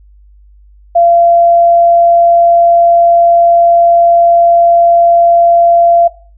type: tone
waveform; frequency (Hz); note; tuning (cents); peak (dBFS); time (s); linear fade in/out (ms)
sine; 685; F5; -34; -4; 0.95-6.08; 10
effects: noise-tail reverb RT60 0.4 s tail -17 dB re dry + added 50 Hz sine -38 dBFS peak until 6.37 s